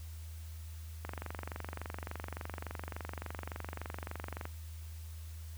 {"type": "click train", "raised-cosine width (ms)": 0.5, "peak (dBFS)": -25, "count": 81, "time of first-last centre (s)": [1.05, 4.454], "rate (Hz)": 23.5, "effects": ["added 80 Hz sine -43 dBFS peak until 5.57 s", "white hiss -58 dBFS RMS until 5.57 s"]}